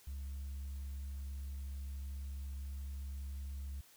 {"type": "tone", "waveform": "sine", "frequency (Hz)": 68.7, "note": "C#2", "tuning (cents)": -15, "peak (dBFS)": -38, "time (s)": [0.07, 3.81], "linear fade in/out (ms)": 5, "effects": ["tanh soft clip ceiling -39 dBFS", "white hiss -63 dBFS RMS until 3.96 s"]}